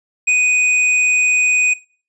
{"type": "tone", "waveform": "square", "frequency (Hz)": 2489, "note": "D#7", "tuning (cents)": 0, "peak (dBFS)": -12, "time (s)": [0.27, 1.74], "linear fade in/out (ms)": 10, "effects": ["noise-tail reverb RT60 0.4 s tail -20 dB re dry", "resampled to 22050 Hz"]}